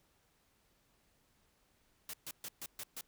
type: noise bursts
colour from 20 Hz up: white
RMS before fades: -44 dBFS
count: 6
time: 2.09-3.01 s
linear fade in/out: 2 ms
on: 45 ms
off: 130 ms
effects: pink hiss -73 dBFS RMS until 3.07 s